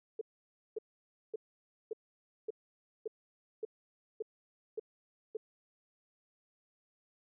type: tone bursts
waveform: sine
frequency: 437.6 Hz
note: A4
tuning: 9 cents flat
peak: -34 dBFS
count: 10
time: 0.19-5.37 s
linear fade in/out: 5 ms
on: 23 ms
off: 550 ms
effects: none